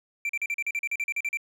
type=tone bursts; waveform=triangle; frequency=2349 Hz; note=D7; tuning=in tune; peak=-24 dBFS; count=14; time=0.25-1.372 s; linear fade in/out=2 ms; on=43 ms; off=40 ms; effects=none